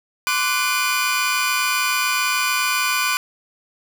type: tone cluster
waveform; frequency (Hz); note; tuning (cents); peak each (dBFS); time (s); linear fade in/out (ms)
sawtooth; 1033 / 1162 / 1486 / 2431; C6 / D6 / F#6 / D#7; -22 / -19 / +7 / -41; -22 / -21 / -20 / -19; 0.27-3.17; 0
effects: none